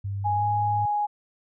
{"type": "tone with pitch glide", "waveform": "sine", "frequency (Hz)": [99.2, 104.86], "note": ["G2", "G#2"], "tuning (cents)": [21, 17], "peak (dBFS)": -27, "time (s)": [0.04, 0.86], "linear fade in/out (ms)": 10, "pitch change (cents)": 96, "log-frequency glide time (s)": [0.35, 0.44]}
{"type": "tone", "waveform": "sine", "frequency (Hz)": 830.6, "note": "G#5", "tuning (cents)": 0, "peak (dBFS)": -22, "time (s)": [0.24, 1.07], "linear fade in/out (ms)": 20}
{"effects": []}